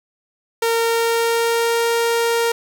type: tone with pitch glide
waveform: sawtooth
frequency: 459.9 to 465 Hz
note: A#4 to A#4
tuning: -23 to -4 cents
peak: -12 dBFS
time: 0.62-2.52 s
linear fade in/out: 5 ms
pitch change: +19 cents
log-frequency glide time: 0.79-1.87 s
effects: 8-bit